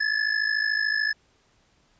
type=ring-modulated tone; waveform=square; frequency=1722 Hz; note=A6; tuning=38 cents flat; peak=-20 dBFS; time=0-1.13 s; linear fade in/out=10 ms; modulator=26.8 Hz; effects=pink hiss -64 dBFS RMS until 1.99 s + resampled to 16000 Hz